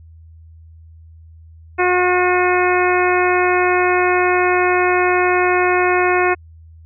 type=harmonic tone; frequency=361.1 Hz; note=F#4; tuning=42 cents flat; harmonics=1 / 2 / 3 / 4 / 5 / 6 / 7; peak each=-16 / -19 / -21 / -22 / -23 / -24 / -24 dBFS; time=1.78-6.35 s; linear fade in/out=20 ms; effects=added 81 Hz sine -39 dBFS peak until 6.85 s